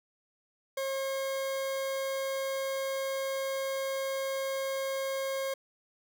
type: tone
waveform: 40% pulse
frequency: 539 Hz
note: C#5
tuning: 49 cents flat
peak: -30 dBFS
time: 0.77-5.54 s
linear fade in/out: 5 ms
effects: none